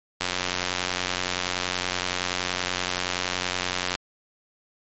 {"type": "click train", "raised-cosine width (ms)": 0.2, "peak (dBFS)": -7, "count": 340, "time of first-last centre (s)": [0.21, 3.952], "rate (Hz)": 90.6, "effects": ["MP3 32 kbps"]}